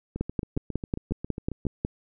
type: two click trains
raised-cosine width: 3 ms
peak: -13 / -20 dBFS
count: 10 / 12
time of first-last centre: 0.21-1.849 / 0.16-1.653 s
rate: 5.49 / 7.37 Hz
effects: none